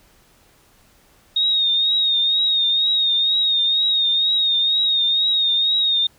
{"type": "tone with vibrato", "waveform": "sine", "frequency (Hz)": 3724, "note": "A#7", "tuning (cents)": -2, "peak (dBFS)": -15, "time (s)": [1.36, 6.07], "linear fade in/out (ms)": 5, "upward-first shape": "triangle", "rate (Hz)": 2.1, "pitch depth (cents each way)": 61, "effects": ["pink hiss -55 dBFS RMS until 6.18 s"]}